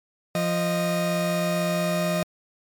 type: tone pair together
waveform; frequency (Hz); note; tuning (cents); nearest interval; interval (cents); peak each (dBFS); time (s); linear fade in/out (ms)
40% pulse; 173.7 / 619; F3 / D#5; -9 / -9; octave + minor seventh; 2200; -24; 0.35-2.23; 2
effects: MP3 96 kbps